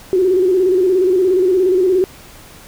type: tone with vibrato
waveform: sine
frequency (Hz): 370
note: F#4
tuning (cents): 0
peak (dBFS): -10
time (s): 0.13-2.04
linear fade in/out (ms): 0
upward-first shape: square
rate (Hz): 17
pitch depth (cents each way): 58
effects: pink hiss -40 dBFS RMS until 2.67 s